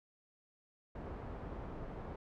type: low-pass noise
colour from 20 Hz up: pink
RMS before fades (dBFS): -45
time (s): 0.95-2.16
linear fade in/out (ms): 5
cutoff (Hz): 940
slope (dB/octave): 12
effects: none